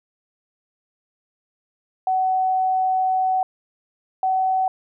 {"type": "tone pair in turn", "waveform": "sine", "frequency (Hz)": [751, 754.8], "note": ["F#5", "F#5"], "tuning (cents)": [26, 34], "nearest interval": "unison", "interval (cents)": 8, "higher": "second", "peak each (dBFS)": -17, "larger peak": "neither", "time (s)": [[2.07, 3.43], [4.23, 4.68]], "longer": "first", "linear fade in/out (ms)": 2, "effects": []}